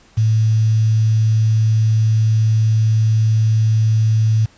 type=tone with quantisation; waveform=sine; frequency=110 Hz; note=A2; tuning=in tune; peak=-11 dBFS; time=0.17-4.46 s; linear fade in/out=10 ms; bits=6; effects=pink hiss -50 dBFS RMS until 4.57 s + resampled to 16000 Hz

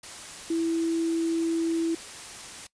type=tone in noise; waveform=sine; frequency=330 Hz; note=E4; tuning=2 cents sharp; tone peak=-23 dBFS; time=0.5-1.95 s; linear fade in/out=5 ms; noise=white; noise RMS=-41 dBFS; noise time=0.03-2.67 s; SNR=+15 dB; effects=noise-tail reverb RT60 0.1 s tail -20 dB re dry + resampled to 22050 Hz

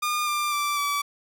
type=tone with pitch steps; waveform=sawtooth; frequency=1212 / 1191.2 / 1170.7 / 1150.6 Hz; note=D#6 / D6 / D6 / D6; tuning=-46 / +24 / -6 / -36 cents; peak=-20 dBFS; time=0.02-1.02 s; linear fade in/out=10 ms; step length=250 ms; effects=none

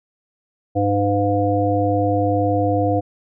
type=harmonic tone; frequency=101.2 Hz; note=G#2; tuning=44 cents flat; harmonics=1 / 3 / 5 / 7; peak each=-21 / -21 / -21 / -21 dBFS; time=0.75-3.01 s; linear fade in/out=20 ms; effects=none

